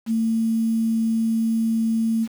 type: tone with quantisation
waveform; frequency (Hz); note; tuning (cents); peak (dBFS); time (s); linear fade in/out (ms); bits
sine; 225.3; A3; +41; -18; 0.06-2.28; 50; 7
effects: none